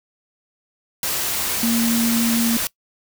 sine tone in noise, 231.5 Hz, A#3, 12 cents flat, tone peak -17 dBFS, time 1.63-2.57 s, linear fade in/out 2 ms, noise white, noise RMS -23 dBFS, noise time 1.03-2.67 s, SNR +3 dB, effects noise-tail reverb RT60 0.1 s tail -21 dB re dry

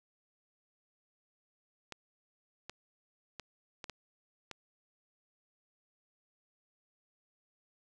clicks, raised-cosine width 0.2 ms, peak -25 dBFS, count 6, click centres 1.923 / 2.696 / 3.397 / 3.842 / 3.897 / 4.513 s, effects none

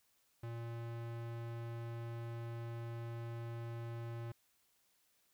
square tone with low-pass filter, 116.54 Hz, A#2, in tune, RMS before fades -44 dBFS, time 0.43-4.32 s, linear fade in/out 5 ms, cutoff 2900 Hz, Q 0.54, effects white hiss -75 dBFS RMS until 5.33 s

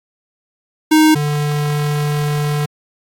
square tone pair in turn, 311.1 / 147.67 Hz, D#4 / D3, 0 / +10 cents, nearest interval octave + minor second, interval 1290 cents, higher first, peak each -8 / -16 dBFS, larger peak first, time 0.91-1.15 / 1.15-2.66 s, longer second, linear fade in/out 10 ms, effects AAC 64 kbps

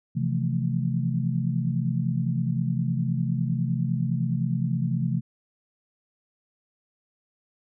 sine chord, F major seventh, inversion second, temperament equal, 130.81 / 164.81 / 174.61 / 220 Hz, C3 / E3 / F3 / A3, 0 / 0 / 0 / 0 cents, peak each -26 / -28 / -30 / -31 dBFS, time 0.15-5.21 s, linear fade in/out 20 ms, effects none

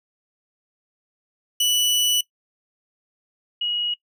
sawtooth / sine tone pair in turn, 2960 / 2899 Hz, F#7 / F#7, 0 / -36 cents, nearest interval unison, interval 36 cents, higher first, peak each -14 / -22 dBFS, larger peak first, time 1.6-2.21 / 3.61-3.94 s, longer first, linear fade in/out 5 ms, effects noise-tail reverb RT60 0.1 s tail -20 dB re dry

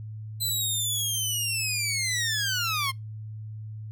15% pulse linear sweep, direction down, 4056 to 1046.5 Hz, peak -19 dBFS, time 0.4-2.92 s, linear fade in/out 20 ms, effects noise-tail reverb RT60 0.2 s tail -26 dB re dry + added 108 Hz sine -35 dBFS peak until 3.91 s

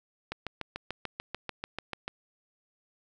click train, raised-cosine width 0.3 ms, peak -18 dBFS, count 13, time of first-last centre 0.32-2.08 s, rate 6.82 Hz, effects none

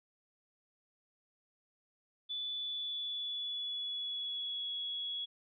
sine tone with pitch glide, 3474 to 3354 Hz, A7 to G#7, -23 to +16 cents, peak -36 dBFS, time 2.29-5.26 s, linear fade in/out 20 ms, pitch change -61 cents, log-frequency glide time 2.52-4.72 s, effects none

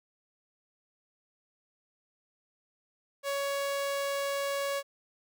sawtooth tone, 559 Hz, C#5, 14 cents sharp, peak -26 dBFS, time 3.23-4.83 s, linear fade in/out 50 ms, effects none

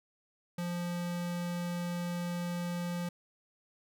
square tone, 174.61 Hz, F3, in tune, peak -34 dBFS, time 0.58-3.09 s, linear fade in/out 5 ms, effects none

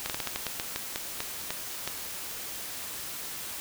slowing click train, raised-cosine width 0.2 ms, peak -13 dBFS, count 13, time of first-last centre 0.06-1.876 s, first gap 38 ms, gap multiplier 1.23, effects white hiss -38 dBFS RMS until 3.6 s

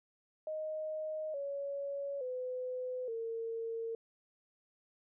sine tone with pitch steps, 622.3 / 560.8 / 505.5 / 455.6 Hz, D#5 / C#5 / B4 / A#4, 0 / +20 / +40 / -40 cents, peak -36 dBFS, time 0.47-3.95 s, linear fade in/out 2 ms, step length 870 ms, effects none

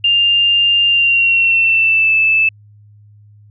sine tone with pitch glide, 2800 to 2628 Hz, F7 to E7, +4 to -6 cents, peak -9 dBFS, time 0.04-2.49 s, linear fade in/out 5 ms, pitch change -110 cents, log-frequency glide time 0.87-2.13 s, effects added 104 Hz sine -41 dBFS peak until 3.5 s

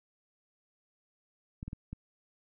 clicks, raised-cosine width 5 ms, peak -27 dBFS, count 4, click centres 1.629 / 1.68 / 1.731 / 1.93 s, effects none

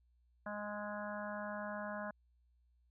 harmonic tone with a mistuned harmonic, 207.7 Hz, G#3, in tune, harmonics 1 / 3 / 4 / 5 / 6 / 7 / 8, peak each -46 / -44 / -51 / -48 / -54 / -49 / -50 dBFS, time 0.46-2.11 s, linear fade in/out 5 ms, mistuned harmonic 6, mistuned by +16 cents, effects added 60 Hz sine -69 dBFS peak until 2.9 s

